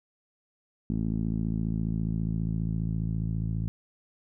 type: tone with low-pass filter sweep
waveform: 10% pulse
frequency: 54.8 Hz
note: A1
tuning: 6 cents flat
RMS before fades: -29 dBFS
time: 0.9-3.68 s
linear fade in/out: 0 ms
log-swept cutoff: 230 to 140 Hz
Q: 2
effects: none